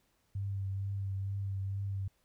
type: tone with vibrato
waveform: sine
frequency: 98 Hz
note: G2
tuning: in tune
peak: -33 dBFS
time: 0.35-2.08 s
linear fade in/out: 5 ms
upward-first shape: triangle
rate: 2.2 Hz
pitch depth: 27 cents each way
effects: pink hiss -74 dBFS RMS until 2.24 s